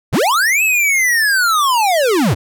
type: linear two-way sweep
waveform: square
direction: up then down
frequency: 43 to 2637 to 74.7 Hz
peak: -12 dBFS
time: 0.12-2.35 s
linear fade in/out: 20 ms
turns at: 0.63 s
effects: none